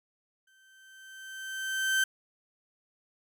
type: tone with exponential growth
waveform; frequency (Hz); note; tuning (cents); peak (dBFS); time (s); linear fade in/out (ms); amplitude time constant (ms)
35% pulse; 1550; G6; -20; -21; 0.47-2.04; 5; 340
effects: none